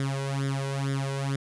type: tone with flanger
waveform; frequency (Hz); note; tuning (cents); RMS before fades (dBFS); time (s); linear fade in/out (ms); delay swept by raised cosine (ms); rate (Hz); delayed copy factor
sawtooth; 137; C#3; -20; -29; 0-1.36; 2; 0.56 to 2.06; 2.2; +0.8
effects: resampled to 24000 Hz